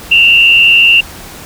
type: tone with frequency modulation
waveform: sine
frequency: 2755 Hz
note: F7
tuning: 24 cents flat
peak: -3 dBFS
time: 0.11-1.01 s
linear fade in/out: 10 ms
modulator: 92 Hz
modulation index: 1
effects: pink hiss -30 dBFS RMS until 1.45 s